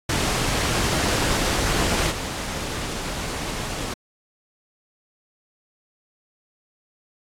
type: noise with level steps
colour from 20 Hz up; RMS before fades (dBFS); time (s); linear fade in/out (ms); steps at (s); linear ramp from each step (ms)
pink; -22 / -29; 0.09-3.94; 5; 2.1; 20
effects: low-pass 9000 Hz 12 dB/octave + AAC 64 kbps